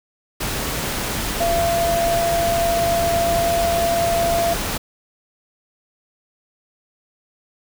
sine tone in noise, 680 Hz, F5, 46 cents flat, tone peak -17 dBFS, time 1.4-4.54 s, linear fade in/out 10 ms, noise pink, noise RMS -24 dBFS, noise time 0.4-4.78 s, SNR +4 dB, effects none

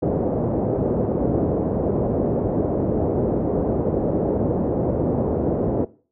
white low-pass noise, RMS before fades -21 dBFS, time 0.02-5.85 s, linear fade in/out 10 ms, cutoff 540 Hz, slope 24 dB/octave, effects noise-tail reverb RT60 0.4 s tail -20 dB re dry + high-pass 60 Hz 12 dB/octave

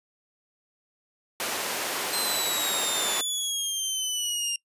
pink high-pass noise, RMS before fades -30 dBFS, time 1.4-3.21 s, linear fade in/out 0 ms, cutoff 440 Hz, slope 12 dB/octave
20% pulse exponential sweep, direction down, 4137 to 2794 Hz, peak -21 dBFS, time 2.13-4.56 s, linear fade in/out 2 ms
effects noise-tail reverb RT60 0.1 s tail -24 dB re dry + resampled to 32000 Hz

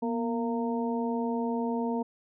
harmonic tone with a mistuned harmonic, 230 Hz, A#3, 23 cents flat, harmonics 1 / 2 / 3 / 4, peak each -29 / -33 / -38 / -36 dBFS, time 0.02-2.03 s, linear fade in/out 10 ms, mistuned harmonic 1, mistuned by +66 cents, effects none

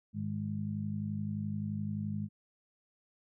harmonic tone, 51.6 Hz, G#1, 10 cents flat, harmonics 2 / 3 / 4, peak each -38 / -40 / -36 dBFS, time 0.13-2.29 s, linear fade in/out 50 ms, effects none

